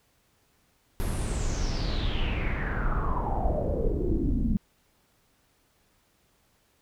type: noise with low-pass filter sweep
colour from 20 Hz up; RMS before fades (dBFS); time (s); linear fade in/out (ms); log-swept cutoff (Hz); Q
brown; -27; 1-4.57; 0; 12000 to 200; 6.6
effects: pink hiss -67 dBFS RMS until 6.81 s